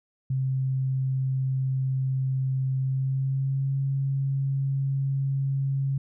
sine tone with pitch glide, 132.1 to 136.52 Hz, C3 to C#3, +17 to -26 cents, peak -23 dBFS, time 0.3-5.98 s, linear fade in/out 5 ms, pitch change +57 cents, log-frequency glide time 2.79-3.76 s, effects none

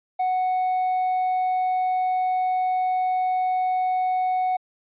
triangle tone with hard clipping, 740 Hz, F#5, in tune, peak -19 dBFS, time 0.19-4.57 s, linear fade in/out 10 ms, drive 1 dB, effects resampled to 8000 Hz

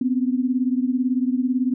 sine beating tone pair, 248.6 / 266.6 Hz, B3 / C4, +12 / +33 cents, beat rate 18 Hz, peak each -20 / -23 dBFS, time 0.01-1.74 s, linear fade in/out 5 ms, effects none

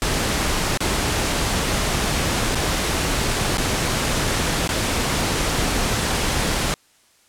pink noise with dropouts, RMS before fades -21 dBFS, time 0.02-6.74 s, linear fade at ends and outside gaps 0 ms, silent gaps 0.774-0.805 / 2.548-2.554 / 3.572-3.581 / 4.676-4.691 s, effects white hiss -57 dBFS RMS until 7.28 s + low-pass 10000 Hz 12 dB/octave

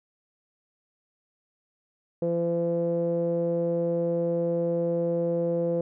sawtooth tone with low-pass filter, 170 Hz, F3, 46 cents flat, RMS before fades -26 dBFS, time 2.22-5.81 s, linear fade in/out 2 ms, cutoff 490 Hz, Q 7.1, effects none

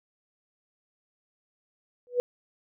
sine tone with exponential growth, 490.4 Hz, B4, 12 cents flat, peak -17 dBFS, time 2.07-2.2 s, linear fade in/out 0 ms, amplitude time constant 27 ms, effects none

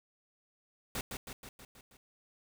pink noise with echo, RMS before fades -37 dBFS, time 0.95-1.01 s, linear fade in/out 2 ms, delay 160 ms, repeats 6, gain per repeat -4 dB, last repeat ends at 1.97 s, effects none

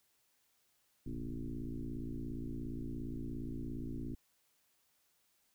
sine tone with frequency modulation, 130.2 Hz, C3, 8 cents flat, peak -38 dBFS, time 1.06-4.15 s, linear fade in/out 5 ms, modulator 57.2 Hz, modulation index 3.4, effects white hiss -75 dBFS RMS until 5.54 s

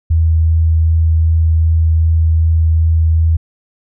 sine tone with vibrato, 80.9 Hz, E2, 32 cents flat, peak -8 dBFS, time 0.1-3.37 s, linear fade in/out 10 ms, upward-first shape triangle, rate 2.6 Hz, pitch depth 10 cents each way, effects none

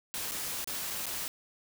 white noise with dropouts, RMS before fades -36 dBFS, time 0.14-1.28 s, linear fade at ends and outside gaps 0 ms, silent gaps 0.312-0.319 / 0.644-0.674 / 0.902-0.906 / 1.057-1.066 s, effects none

